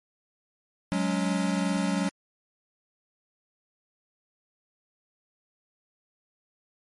square chord, F# suspended second, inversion none, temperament equal with one note detuned, 185 / 207.7 / 280.4 Hz, F#3 / G#3 / C#4, 0 / 0 / +20 cents, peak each -28 / -31 / -31 dBFS, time 0.92-2.09 s, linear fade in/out 0 ms, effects MP3 48 kbps

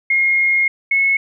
sine tone pair in turn, 2144 / 2189 Hz, C7 / C#7, +42 / -22 cents, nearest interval unison, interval 36 cents, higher second, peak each -12 dBFS, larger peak neither, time 0.1-0.68 / 0.91-1.17 s, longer first, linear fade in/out 5 ms, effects none

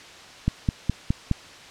click train, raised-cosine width 5 ms, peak -8 dBFS, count 5, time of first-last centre 0.48-1.313 s, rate 4.8 Hz, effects white hiss -44 dBFS RMS until 1.7 s + low-pass 5000 Hz 12 dB/octave

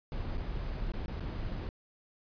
brown noise with dropouts, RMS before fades -36 dBFS, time 0.12-1.69 s, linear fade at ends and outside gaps 1 ms, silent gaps 0.373-0.378 / 0.92-0.936 / 1.06-1.081 / 1.198-1.205 s, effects resampled to 11025 Hz

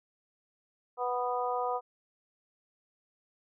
harmonic tone, 246.9 Hz, B3, in tune, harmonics 2 / 3 / 4 / 5, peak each -34 / -33 / -35 / -37 dBFS, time 0.97-1.81 s, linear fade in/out 50 ms, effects none

